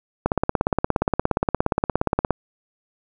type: click train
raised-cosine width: 1 ms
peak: -4 dBFS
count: 36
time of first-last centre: 0.26-2.307 s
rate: 17.1 Hz
effects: none